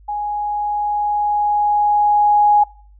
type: tone with level ramp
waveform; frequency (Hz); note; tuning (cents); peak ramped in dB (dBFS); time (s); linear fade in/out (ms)
sine; 830.6; G#5; 0; -20 to -8; 0.08-2.64; 10
effects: noise-tail reverb RT60 0.4 s tail -20 dB re dry + added 50 Hz sine -43 dBFS peak until 2.99 s